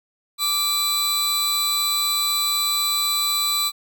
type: tone pair together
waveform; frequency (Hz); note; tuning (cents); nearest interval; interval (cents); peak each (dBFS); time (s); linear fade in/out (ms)
sawtooth; 1174.7 / 3988; D6 / B7; 0 / +16; octave + major sixth; 2116; -23 / -17; 0.38-3.72; 50
effects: none